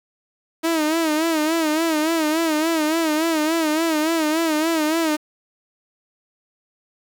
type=tone with vibrato; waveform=sawtooth; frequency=317.7 Hz; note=D#4; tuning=36 cents sharp; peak=-14 dBFS; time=0.63-5.17 s; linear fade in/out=20 ms; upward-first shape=sine; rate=3.5 Hz; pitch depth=86 cents each way; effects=7-bit